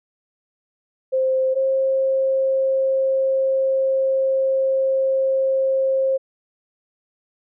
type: tone pair in turn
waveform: sine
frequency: 523.3 / 532.8 Hz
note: C5 / C5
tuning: 0 / +31 cents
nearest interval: unison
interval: 31 cents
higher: second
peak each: -16 dBFS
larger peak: neither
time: 1.12-1.55 / 1.55-6.18 s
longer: second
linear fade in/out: 20 ms
effects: none